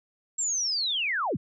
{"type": "linear sweep", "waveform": "sine", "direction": "down", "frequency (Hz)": [7600, 73.5], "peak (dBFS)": -25, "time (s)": [0.38, 1.37], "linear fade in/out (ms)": 10, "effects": []}